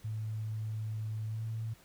sine tone with pitch glide, 109 to 111.81 Hz, A2 to A2, -16 to +28 cents, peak -34 dBFS, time 0.04-1.74 s, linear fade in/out 10 ms, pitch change +44 cents, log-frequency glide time 1.28-1.41 s, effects pink hiss -61 dBFS RMS until 1.84 s

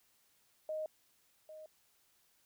sine tone with echo, 622.3 Hz, D#5, in tune, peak -36 dBFS, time 0.69-0.86 s, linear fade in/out 2 ms, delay 800 ms, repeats 1, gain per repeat -12 dB, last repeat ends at 1.66 s, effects white hiss -72 dBFS RMS until 2.45 s

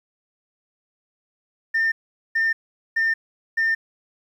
sine tone bursts, 1806 Hz, A6, 45 cents sharp, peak -16 dBFS, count 4, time 1.74-3.75 s, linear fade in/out 10 ms, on 180 ms, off 430 ms, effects tanh soft clip ceiling -15 dBFS + 9-bit

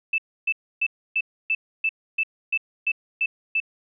sine tone bursts, 2637 Hz, E7, in tune, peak -19 dBFS, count 11, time 0.13-3.602 s, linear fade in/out 5 ms, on 52 ms, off 290 ms, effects none

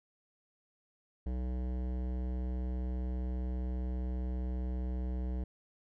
sine tone with hard clipping, 62.5 Hz, B1, 21 cents sharp, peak -35 dBFS, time 1.26-5.44 s, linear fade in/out 5 ms, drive 16 dB, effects none

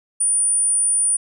sine tone, 9397 Hz, D9, in tune, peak -15 dBFS, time 0.2-1.17 s, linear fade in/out 10 ms, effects none

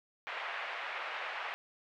white band-pass noise, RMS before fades -40 dBFS, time 0.27-1.54 s, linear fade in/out 0 ms, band 590 to 2500 Hz, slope 24 dB/octave, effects none

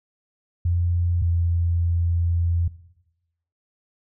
sine tone pair in turn, 86.8 / 85.31 Hz, F2 / F2, -10 / -40 cents, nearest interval unison, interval 30 cents, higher first, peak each -18 dBFS, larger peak neither, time 0.65-1.22 / 1.22-2.68 s, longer second, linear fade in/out 5 ms, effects noise-tail reverb RT60 0.9 s tail -18 dB re dry

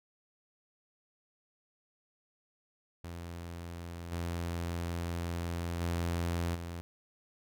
sawtooth tone with level steps, 85.5 Hz, F2, 36 cents flat, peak -37 / -30 / -27 / -35 dBFS, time 3.04-6.81 s, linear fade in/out 0 ms, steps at 4.11 / 5.8 / 6.54 s, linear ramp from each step 20 ms, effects none

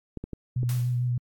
clicks, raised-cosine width 3 ms, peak -21 dBFS, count 4, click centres 0.173 / 0.24 / 0.333 / 0.632 s
sine tone with vibrato, 123.1 Hz, B2, 5 cents flat, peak -23 dBFS, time 0.56-1.18 s, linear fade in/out 5 ms, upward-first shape triangle, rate 6.7 Hz, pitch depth 24 cents each way
white noise with exponential decay, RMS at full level -37 dBFS, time 0.69-1.11 s, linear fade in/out 1 ms, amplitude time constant 91 ms
effects AAC 64 kbps

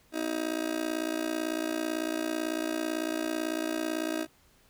30% pulse tone with amplitude modulation, 316.8 Hz, D#4, 31 cents sharp, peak -23 dBFS, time 0.12-4.27 s, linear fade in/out 50 ms, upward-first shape sine, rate 58 Hz, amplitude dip 90%, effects pink hiss -63 dBFS RMS until 4.69 s

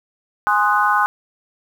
sine chord, Ab dominant seventh, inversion none, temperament equal with one note detuned, 830.6 / 1046.5 / 1244.5 / 1485.1 Hz, Ab5 / C6 / Eb6 / Gb6, 0 / 0 / 0 / +6 cents, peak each -19 dBFS, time 0.47-1.06 s, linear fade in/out 0 ms, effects 7-bit

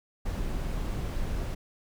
brown noise, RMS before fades -31 dBFS, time 0.25-1.55 s, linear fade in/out 10 ms, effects none

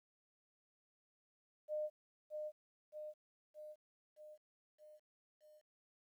sine tone with echo, 608 Hz, D#5, 40 cents flat, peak -37 dBFS, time 1.68-1.9 s, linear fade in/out 50 ms, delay 620 ms, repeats 6, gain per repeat -4 dB, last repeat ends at 5.62 s, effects 13-bit

